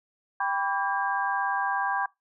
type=tone cluster; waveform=sine; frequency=789 / 990 / 1147 / 1607 Hz; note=G5 / B5 / D6 / G6; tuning=+11 / +4 / -41 / +43 cents; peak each=-29 / -30 / -32 / -30 dBFS; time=0.4-2.06 s; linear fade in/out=5 ms; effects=noise-tail reverb RT60 0.2 s tail -23 dB re dry